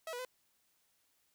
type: tone with pitch steps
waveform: sawtooth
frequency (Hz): 646 / 488 / 507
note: E5 / B4 / B4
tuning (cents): -35 / -21 / +45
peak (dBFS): -36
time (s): 0.07-0.25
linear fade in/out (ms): 2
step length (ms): 60
effects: white hiss -75 dBFS RMS until 1.34 s

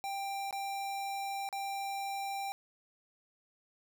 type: tone with dropouts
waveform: square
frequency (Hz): 789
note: G5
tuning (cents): +11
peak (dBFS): -36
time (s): 0.04-2.52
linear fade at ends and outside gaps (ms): 0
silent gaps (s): 0.509-0.527 / 1.489-1.527
effects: none

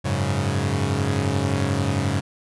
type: chord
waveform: sawtooth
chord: F# suspended second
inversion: none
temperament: equal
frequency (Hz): 92.5 / 103.83 / 138.59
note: F#2 / G#2 / C#3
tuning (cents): 0 / 0 / 0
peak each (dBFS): -21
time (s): 0.04-2.21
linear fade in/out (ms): 20
effects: resampled to 24000 Hz

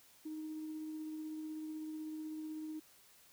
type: tone with tremolo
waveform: sine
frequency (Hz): 311.1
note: D#4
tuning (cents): 0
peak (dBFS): -39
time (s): 0.25-2.8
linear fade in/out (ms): 10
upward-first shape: triangle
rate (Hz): 16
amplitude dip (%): 25
effects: tanh soft clip ceiling -36 dBFS + white hiss -64 dBFS RMS until 3.32 s

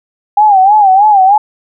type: tone with vibrato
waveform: sine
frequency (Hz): 802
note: G5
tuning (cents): +39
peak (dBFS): -3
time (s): 0.37-1.38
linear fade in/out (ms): 5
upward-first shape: sine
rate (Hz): 3.2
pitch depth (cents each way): 120
effects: none

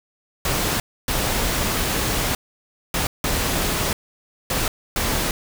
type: noise bursts at uneven times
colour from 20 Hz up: pink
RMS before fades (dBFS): -22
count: 6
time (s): 0.45-0.8 / 1.08-2.35 / 2.94-3.07 / 3.24-3.93 / 4.5-4.68 / 4.96-5.31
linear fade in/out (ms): 2
effects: none

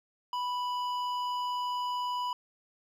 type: tone with hard clipping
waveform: triangle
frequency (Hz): 987.8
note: B5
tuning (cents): 0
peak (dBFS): -32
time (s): 0.33-2.33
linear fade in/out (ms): 2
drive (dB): 13
effects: none

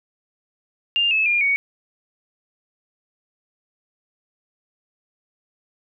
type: tone with pitch steps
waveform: sine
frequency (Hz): 2801 / 2598 / 2410 / 2236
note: F7 / E7 / D7 / C#7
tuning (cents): +4 / -26 / +44 / +14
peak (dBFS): -16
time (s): 0.96-1.56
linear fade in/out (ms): 0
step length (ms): 150
effects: none

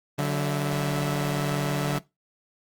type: tone cluster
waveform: sawtooth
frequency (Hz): 145 / 186.1 / 656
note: D3 / F#3 / E5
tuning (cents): -22 / +10 / -9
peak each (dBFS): -21 / -27 / -30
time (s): 0.18-1.99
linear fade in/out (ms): 10
effects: noise-tail reverb RT60 0.2 s tail -19 dB re dry + Opus 24 kbps

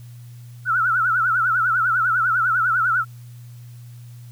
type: tone with vibrato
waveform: sine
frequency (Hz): 1400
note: F6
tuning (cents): +4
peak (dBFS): -16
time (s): 0.65-3.05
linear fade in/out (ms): 50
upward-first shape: triangle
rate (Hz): 10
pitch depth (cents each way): 160
effects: added 120 Hz sine -37 dBFS peak until 4.31 s + white hiss -55 dBFS RMS until 4.31 s

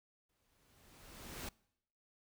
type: noise with exponential growth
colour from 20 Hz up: pink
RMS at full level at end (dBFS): -43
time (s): 0.29-1.49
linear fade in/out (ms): 5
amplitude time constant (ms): 260
effects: noise-tail reverb RT60 0.8 s tail -25 dB re dry

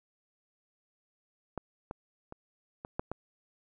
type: clicks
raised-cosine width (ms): 1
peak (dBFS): -21 / -24 / -29 / -26 / -17 / -21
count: 6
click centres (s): 1.577 / 1.911 / 2.324 / 2.849 / 2.995 / 3.116
effects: none

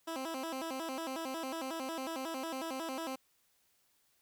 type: tone with vibrato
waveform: 15% pulse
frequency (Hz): 293.7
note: D4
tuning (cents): 0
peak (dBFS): -31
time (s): 0.07-3.16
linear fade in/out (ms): 10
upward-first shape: square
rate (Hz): 5.5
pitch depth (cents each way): 190
effects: white hiss -73 dBFS RMS until 4.21 s

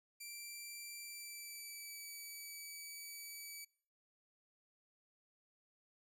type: tone with pitch glide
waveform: 10% pulse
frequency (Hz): 2349 to 2291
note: D7 to D7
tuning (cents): 0 to -44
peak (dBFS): -39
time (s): 0.2-3.65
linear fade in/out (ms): 10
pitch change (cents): -44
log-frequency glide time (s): 1-2.09
effects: noise-tail reverb RT60 0.5 s tail -24 dB re dry

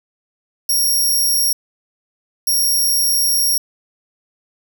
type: tone bursts at uneven times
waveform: 10% pulse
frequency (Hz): 5588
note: F8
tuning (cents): 0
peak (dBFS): -8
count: 2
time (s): 0.69-1.53 / 2.47-3.58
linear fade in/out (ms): 5
effects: none

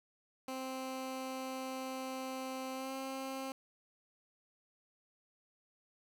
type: tone with pitch glide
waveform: 15% pulse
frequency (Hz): 261.6 to 266.3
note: C4 to C4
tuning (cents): 0 to +31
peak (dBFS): -33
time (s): 0.48-3.52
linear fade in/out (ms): 2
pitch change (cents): +31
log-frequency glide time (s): 2.74-2.93
effects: none

